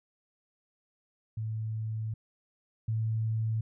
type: tone pair in turn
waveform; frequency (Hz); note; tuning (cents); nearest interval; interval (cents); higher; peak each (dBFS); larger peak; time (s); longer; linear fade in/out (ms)
sine; 110 / 111.02; A2 / A2; 0 / +16; unison; 16; second; -31 / -27; second; 1.37-2.14 / 2.88-3.61; first; 5
effects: none